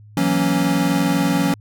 square chord, F# dominant seventh, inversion third, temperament equal, 164.81 / 185 / 233.1 / 277.2 Hz, E3 / F#3 / A#3 / C#4, 0 / 0 / 0 / 0 cents, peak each -23 / -22 / -26 / -20 dBFS, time 0.17-1.54 s, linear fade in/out 2 ms, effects added 105 Hz sine -41 dBFS peak until 1.6 s

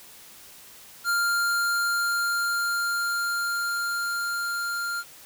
square tone with level ramp, 1396.9 Hz, F6, in tune, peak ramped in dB -22 to -28 dBFS, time 1.04-5.04 s, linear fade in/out 50 ms, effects white hiss -48 dBFS RMS until 5.25 s

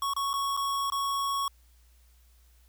square tone with dropouts, 1108.7 Hz, C#6, in tune, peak -28 dBFS, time 0.02-1.48 s, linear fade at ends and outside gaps 2 ms, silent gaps 0.136-0.164 / 0.332-0.338 / 0.567-0.573 / 0.901-0.921 s, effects added 60 Hz sine -57 dBFS peak until 2.68 s + white hiss -67 dBFS RMS until 2.68 s

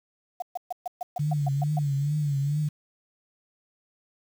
sine tone bursts, 720 Hz, F#5, 47 cents flat, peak -27 dBFS, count 10, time 0.4-1.79 s, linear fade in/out 5 ms, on 22 ms, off 130 ms
sine tone with vibrato, 144.7 Hz, D3, 25 cents flat, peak -23 dBFS, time 1.19-2.69 s, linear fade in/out 10 ms, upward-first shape triangle, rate 2.3 Hz, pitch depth 100 cents each way
effects 8-bit

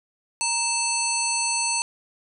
harmonic tone with a mistuned harmonic, 880 Hz, A5, in tune, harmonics 1 / 3 / 5 / 7 / 9 / 10, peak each -29 / -29 / -29 / -29 / -29 / -29 dBFS, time 0.41-1.82 s, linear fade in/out 0 ms, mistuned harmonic 1, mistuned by +100 cents, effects none

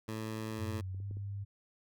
15% pulse tone, 110 Hz, A2, in tune, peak -31 dBFS, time 0.08-0.81 s, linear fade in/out 5 ms
clicks, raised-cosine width 3 ms, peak -46 / -45 / -43 / -42 / -36 / -38 dBFS, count 6, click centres 0.396 / 0.513 / 0.946 / 1.002 / 1.111 / 1.17 s
sine tone with pitch glide, 93.8 to 99.95 Hz, F#2 to G2, +24 to +34 cents, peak -37 dBFS, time 0.58-1.45 s, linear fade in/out 20 ms, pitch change +110 cents, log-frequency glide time 0.95-1.04 s
effects none

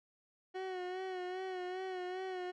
30% pulse tone with vibrato, 369.2 Hz, F#4, 4 cents flat, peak -36 dBFS, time 0.54-2.52 s, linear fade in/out 20 ms, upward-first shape sine, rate 2.5 Hz, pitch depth 43 cents each way, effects low-pass 3000 Hz 12 dB/octave

